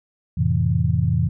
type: chord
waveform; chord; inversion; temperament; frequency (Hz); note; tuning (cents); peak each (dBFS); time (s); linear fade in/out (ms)
sine; F major seventh; none; equal with one note detuned; 87.31 / 110 / 130.81 / 164.34; F2 / A2 / C3 / E3; 0 / 0 / 0 / -5; -22; 0.37-1.29; 10
effects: none